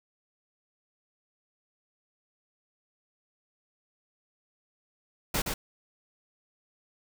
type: noise with echo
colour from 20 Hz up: pink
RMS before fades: -28 dBFS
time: 5.34-5.42 s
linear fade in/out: 5 ms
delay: 120 ms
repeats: 1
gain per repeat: -4 dB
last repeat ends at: 5.54 s
effects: none

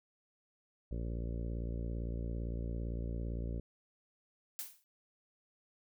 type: harmonic tone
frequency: 57.7 Hz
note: A#1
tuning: 17 cents flat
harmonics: 1 / 2 / 3 / 4 / 5 / 6 / 7 / 8 / 9 / 10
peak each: -37 / -43 / -47 / -49 / -51 / -53 / -54 / -55 / -56 / -57 dBFS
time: 0.91-3.6 s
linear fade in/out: 5 ms
type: noise with exponential decay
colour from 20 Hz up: blue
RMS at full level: -38 dBFS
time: 4.59-4.84 s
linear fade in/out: 0 ms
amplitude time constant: 54 ms
effects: none

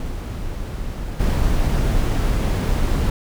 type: noise with level steps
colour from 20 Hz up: brown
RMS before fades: -27 / -18 dBFS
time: 0-3.1 s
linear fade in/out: 2 ms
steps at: 1.19 s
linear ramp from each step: 20 ms
effects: none

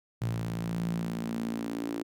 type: tone with high-pass filter sweep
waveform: sawtooth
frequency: 56.8 Hz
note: A#1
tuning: 44 cents flat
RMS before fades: -33 dBFS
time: 0.21-2.03 s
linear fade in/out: 10 ms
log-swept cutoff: 120 to 310 Hz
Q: 5.7
effects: none

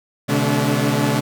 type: tone cluster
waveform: sawtooth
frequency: 126.6 / 146.3 / 215.5 / 286.7 Hz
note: B2 / D3 / A3 / D4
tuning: +43 / -6 / -36 / -42 cents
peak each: -18 dBFS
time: 0.28-1.21 s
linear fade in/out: 20 ms
effects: none

